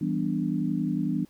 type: chord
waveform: sine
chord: E minor seventh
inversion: none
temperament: equal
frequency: 164.81 / 196 / 246.9 / 293.7 Hz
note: E3 / G3 / B3 / D4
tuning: 0 / 0 / 0 / 0 cents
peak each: -30 dBFS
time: 0.01-1.25 s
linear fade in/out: 5 ms
effects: pink hiss -62 dBFS RMS until 1.29 s